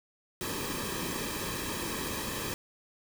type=noise with comb filter; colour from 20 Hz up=pink; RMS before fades=-35 dBFS; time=0.41-2.54 s; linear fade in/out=0 ms; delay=1.4 ms; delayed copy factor=-0.7; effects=none